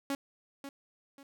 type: tone with echo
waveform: sawtooth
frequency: 277.2 Hz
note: C#4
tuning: in tune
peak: -27 dBFS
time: 0.1-0.15 s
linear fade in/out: 2 ms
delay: 540 ms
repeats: 2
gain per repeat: -10 dB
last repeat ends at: 1.23 s
effects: none